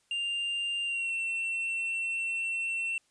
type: tone with pitch glide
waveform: triangle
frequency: 2794 to 2702 Hz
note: F7 to E7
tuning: 0 to +42 cents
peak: -28 dBFS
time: 0.11-2.98 s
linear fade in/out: 2 ms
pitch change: -58 cents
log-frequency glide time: 0.84-1.14 s
effects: white hiss -70 dBFS RMS until 3.1 s + resampled to 22050 Hz